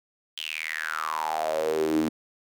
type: tone with high-pass filter sweep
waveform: sawtooth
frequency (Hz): 78.7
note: D#2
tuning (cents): +20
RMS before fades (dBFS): -28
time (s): 0.37-2.09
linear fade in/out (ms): 10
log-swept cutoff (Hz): 3200 to 260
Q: 8.7
effects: none